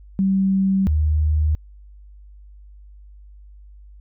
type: tone pair in turn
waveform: sine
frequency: 192.8 / 76.51 Hz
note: G3 / D#2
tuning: -28 / -29 cents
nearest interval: octave + major third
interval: 1601 cents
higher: first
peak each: -15 / -15 dBFS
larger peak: neither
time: 0.19-0.87 / 0.87-1.55 s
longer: neither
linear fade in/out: 0 ms
effects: added 50 Hz sine -41 dBFS peak until 4 s